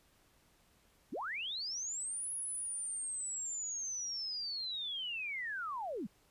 sine linear two-way sweep, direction up then down, 162.6 to 10548 to 162.6 Hz, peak -37 dBFS, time 1.12-6.07 s, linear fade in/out 10 ms, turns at 2.32 s, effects pink hiss -69 dBFS RMS until 6.3 s + resampled to 32000 Hz

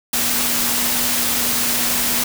sine tone in noise, 240.5 Hz, B3, 46 cents flat, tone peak -30 dBFS, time 0.13-2.24 s, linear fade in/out 5 ms, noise white, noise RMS -19 dBFS, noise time 0.13-2.24 s, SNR -14 dB, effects none

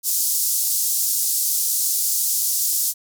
white band-pass noise, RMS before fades -21 dBFS, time 0.03-2.94 s, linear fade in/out 50 ms, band 5300 to 16000 Hz, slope 24 dB/octave, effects none

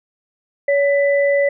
sine tone pair together, 565 / 1993.2 Hz, C#5 / B6, +33 / +15 cents, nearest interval octave + minor seventh, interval 2182 cents, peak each -13 / -21 dBFS, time 0.68-1.49 s, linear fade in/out 5 ms, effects none

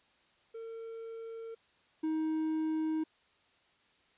triangle tone pair in turn, 454 / 315.1 Hz, A#4 / D#4, -46 / +22 cents, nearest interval tritone, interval 632 cents, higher first, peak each -39 / -28 dBFS, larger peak second, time 0.54-1.55 / 2.03-3.04 s, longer neither, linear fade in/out 10 ms, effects white hiss -68 dBFS RMS until 4.17 s + resampled to 8000 Hz

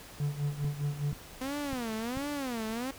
triangle tone with tremolo, 145 Hz, D3, 22 cents flat, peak -25 dBFS, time 0.2-1.12 s, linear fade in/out 2 ms, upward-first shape sine, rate 4.9 Hz, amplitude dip 80%
clicks, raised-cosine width 5 ms, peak -26 dBFS, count 4, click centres 0.646 / 1.129 / 1.731 / 2.172 s
sawtooth tone with vibrato, 252.8 Hz, B3, 41 cents sharp, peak -29 dBFS, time 1.41-2.91 s, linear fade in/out 5 ms, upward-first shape sine, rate 1.4 Hz, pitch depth 250 cents each way
effects pink hiss -49 dBFS RMS until 2.98 s

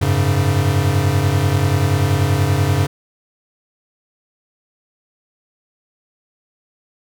square chord, F# suspended second, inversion none, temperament equal with one note detuned, 92.5 / 102.87 / 138.59 Hz, F#2 / G#2 / C#3, 0 / -16 / 0 cents, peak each -19 / -19 / -19 dBFS, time 0.01-2.87 s, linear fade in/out 10 ms, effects none

